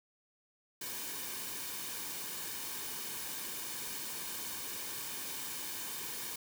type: noise with comb filter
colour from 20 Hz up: white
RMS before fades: -41 dBFS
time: 0.81-6.36 s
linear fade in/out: 5 ms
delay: 1.5 ms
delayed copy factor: -0.55
effects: none